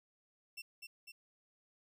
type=tone with echo; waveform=25% pulse; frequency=2700 Hz; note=E7; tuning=41 cents sharp; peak=-40 dBFS; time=0.57-0.62 s; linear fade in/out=10 ms; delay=250 ms; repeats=2; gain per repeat=-3 dB; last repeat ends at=1.12 s; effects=none